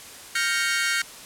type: chord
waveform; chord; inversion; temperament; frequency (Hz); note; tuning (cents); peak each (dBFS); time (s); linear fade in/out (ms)
sawtooth; G half-diminished seventh; third; equal; 1396.9 / 1568 / 1864.7 / 2217; F6 / G6 / Bb6 / Db7; 0 / 0 / 0 / 0; -24; 0.35-1.02; 5
effects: white hiss -42 dBFS RMS until 1.25 s + low-pass 11000 Hz 12 dB/octave